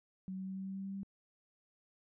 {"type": "tone with pitch steps", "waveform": "sine", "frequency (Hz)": [188.3, 189.39, 190.49, 191.59, 192.7, 193.82, 194.94, 196.07], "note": ["F#3", "F#3", "G3", "G3", "G3", "G3", "G3", "G3"], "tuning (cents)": [31, 41, -49, -39, -29, -19, -9, 1], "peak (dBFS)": -39, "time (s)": [0.28, 1.032], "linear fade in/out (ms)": 0, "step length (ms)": 94, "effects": []}